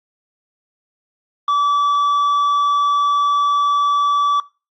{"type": "tone with tanh clipping", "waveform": "sine", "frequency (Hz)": 1153, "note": "D6", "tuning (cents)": -32, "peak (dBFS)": -14, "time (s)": [1.48, 4.4], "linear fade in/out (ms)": 2, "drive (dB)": 5, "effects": ["noise-tail reverb RT60 0.3 s tail -21 dB re dry", "Opus 32 kbps"]}